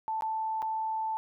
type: tone with dropouts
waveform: sine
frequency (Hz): 881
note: A5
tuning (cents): +2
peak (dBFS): -29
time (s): 0.08-1.17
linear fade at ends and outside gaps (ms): 0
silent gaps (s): 0.209-0.222 / 0.62-0.626
effects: none